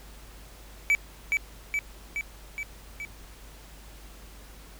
triangle tone with echo, 2300 Hz, D7, 37 cents flat, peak -17 dBFS, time 0.9-0.95 s, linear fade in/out 0 ms, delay 420 ms, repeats 5, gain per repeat -3 dB, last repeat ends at 3.05 s, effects added 50 Hz sine -47 dBFS peak until 4.79 s + pink hiss -51 dBFS RMS until 4.79 s

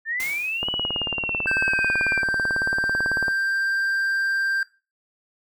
sine linear two-way sweep, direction up then down, 1756 to 2960 to 2343 Hz, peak -24 dBFS, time 0.05-2.23 s, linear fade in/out 50 ms, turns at 0.69 s
white noise with exponential decay, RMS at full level -31 dBFS, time 0.2-0.85 s, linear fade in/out 0 ms, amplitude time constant 140 ms
click train, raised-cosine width 1 ms, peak -15 dBFS, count 49, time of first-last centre 0.63-3.282 s, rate 18.1 Hz
triangle tone with pitch glide, 1568 to 1579.8 Hz, G6 to G6, 0 to +13 cents, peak -19 dBFS, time 1.47-4.63 s, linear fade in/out 2 ms, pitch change +13 cents, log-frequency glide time 2.13-3.71 s
effects noise-tail reverb RT60 0.3 s tail -18 dB re dry

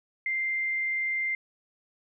sine tone, 2093 Hz, C7, in tune, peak -26 dBFS, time 0.26-1.35 s, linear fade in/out 2 ms, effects none

